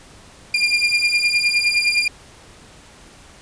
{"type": "beating tone pair", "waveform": "30% pulse", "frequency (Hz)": [2400, 2409.7], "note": ["D7", "D7"], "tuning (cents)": [37, 44], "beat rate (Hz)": 9.7, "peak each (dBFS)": [-16, -16], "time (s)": [0.54, 2.08], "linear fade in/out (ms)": 5, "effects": ["pink hiss -45 dBFS RMS until 3.41 s", "resampled to 22050 Hz"]}